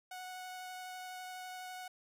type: tone with vibrato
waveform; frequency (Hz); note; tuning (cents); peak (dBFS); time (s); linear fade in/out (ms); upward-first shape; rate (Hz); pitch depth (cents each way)
sawtooth; 737; F#5; -7; -40; 0.11-1.88; 5; triangle; 12; 9
effects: none